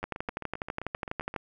two click trains, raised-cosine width 0.5 ms, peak -16 / -22 dBFS, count 17 / 11, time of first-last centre 0.04-1.362 / 0.03-1.341 s, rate 12.1 / 7.63 Hz, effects none

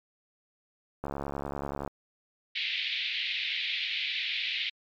click train, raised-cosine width 1 ms, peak -20 dBFS, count 60, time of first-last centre 1.04-1.877 s, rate 70.5 Hz
pink band-pass noise, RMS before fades -32 dBFS, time 2.55-4.7 s, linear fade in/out 10 ms, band 2100 to 4000 Hz, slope 48 dB/octave
effects MP3 96 kbps

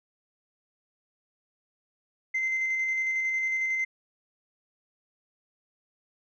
sine tone with tremolo, 2074 Hz, C7, 16 cents flat, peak -23 dBFS, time 2.34-3.85 s, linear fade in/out 10 ms, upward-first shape square, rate 11 Hz, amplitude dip 25%, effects tanh soft clip ceiling -22 dBFS

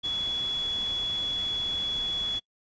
sine tone in noise, 3385 Hz, G#7, 32 cents sharp, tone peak -27 dBFS, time 0.03-2.4 s, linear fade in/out 20 ms, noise pink, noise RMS -42 dBFS, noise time 0.03-2.4 s, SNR +12 dB, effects noise-tail reverb RT60 0.1 s tail -24 dB re dry + resampled to 16000 Hz

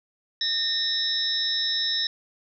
sine tone cluster, 1828 / 3636 / 3853 / 5310 Hz, A#6 / A#7 / B7 / E8, -34 / -44 / -44 / +12 cents, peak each -33 / -32 / -26 / -27 dBFS, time 0.41-2.07 s, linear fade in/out 2 ms, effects none

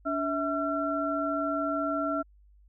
sine tone cluster, 287.4 / 652 / 1357 Hz, D4 / E5 / E6, -37 / -19 / +50 cents, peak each -31 dBFS, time 0.05-2.23 s, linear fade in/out 20 ms, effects added 50 Hz sine -55 dBFS peak until 2.68 s

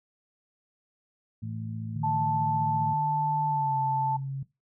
harmonic tone, 55 Hz, A1, in tune, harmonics 2 / 3 / 4, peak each -34 / -41 / -39 dBFS, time 1.42-2.94 s, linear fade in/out 10 ms
sine tone with pitch glide, 150 to 135.97 Hz, D3 to C#3, +37 to -33 cents, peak -30 dBFS, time 1.96-4.43 s, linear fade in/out 5 ms, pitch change -170 cents, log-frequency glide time 3.47-3.78 s
sine tone, 880 Hz, A5, in tune, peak -25 dBFS, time 2.03-4.17 s, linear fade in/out 10 ms
effects noise-tail reverb RT60 0.2 s tail -17 dB re dry

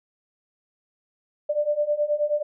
sine beating tone pair, 587.3 / 596.7 Hz, D5 / D5, 0 / +27 cents, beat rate 9.4 Hz, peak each -25 / -23 dBFS, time 1.49-2.43 s, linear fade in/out 10 ms, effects none

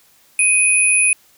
sine tone pair together, 2500 / 9994 Hz, D#7 / D#9, +8 / +7 cents, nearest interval 2 octaves, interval 2399 cents, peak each -14 dBFS, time 0.39-1.13 s, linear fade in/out 2 ms, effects white hiss -53 dBFS RMS until 1.37 s

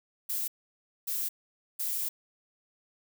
violet noise bursts at uneven times, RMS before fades -32 dBFS, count 3, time 0.29-0.48 / 1.07-1.29 / 1.79-2.09 s, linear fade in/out 10 ms, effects none

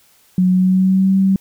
sine tone with pitch glide, 183.4 to 192.41 Hz, F#3 to G3, -15 to -32 cents, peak -10 dBFS, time 0.38-1.36 s, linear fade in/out 2 ms, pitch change +83 cents, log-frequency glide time 0.5-1.14 s, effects white hiss -53 dBFS RMS until 1.4 s

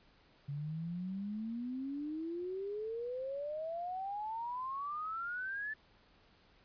sine exponential sweep, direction up, 139.5 to 1760 Hz, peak -37 dBFS, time 0.48-5.74 s, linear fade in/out 10 ms, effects pink hiss -66 dBFS RMS until 6.64 s + resampled to 11025 Hz

